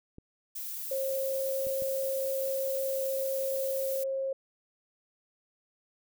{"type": "clicks", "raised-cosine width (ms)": 3, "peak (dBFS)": -33, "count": 3, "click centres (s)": [0.184, 1.669, 1.822]}
{"type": "noise", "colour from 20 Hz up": "violet", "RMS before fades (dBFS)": -38, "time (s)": [0.55, 4.04], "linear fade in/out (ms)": 10}
{"type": "tone", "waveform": "sine", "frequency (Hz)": 537, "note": "C5", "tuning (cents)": 45, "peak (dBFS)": -29, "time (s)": [0.91, 4.33], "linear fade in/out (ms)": 5}
{"effects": []}